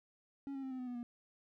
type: tone with pitch steps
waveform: triangle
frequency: 277.2 / 270.6 / 264.1 / 257.7 / 251.6 / 245.5 / 239.6 Hz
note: C#4 / C#4 / C4 / C4 / B3 / B3 / A#3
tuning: 0 / -42 / +16 / -26 / +32 / -10 / +48 cents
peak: -38 dBFS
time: 0.47-1.03 s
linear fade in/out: 0 ms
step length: 80 ms
effects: none